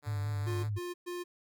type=tone; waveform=5% pulse; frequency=146.83 Hz; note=D3; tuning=in tune; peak=-34 dBFS; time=0.02-0.7 s; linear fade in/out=50 ms
type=tone with vibrato; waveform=sine; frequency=103.8 Hz; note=G#2; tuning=in tune; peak=-31 dBFS; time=0.06-0.79 s; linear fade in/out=20 ms; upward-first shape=sine; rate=5.3 Hz; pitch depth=63 cents each way
type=tone bursts; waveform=square; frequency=353.3 Hz; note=F4; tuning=20 cents sharp; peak=-37 dBFS; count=3; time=0.46-1.24 s; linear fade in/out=20 ms; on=180 ms; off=120 ms
effects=none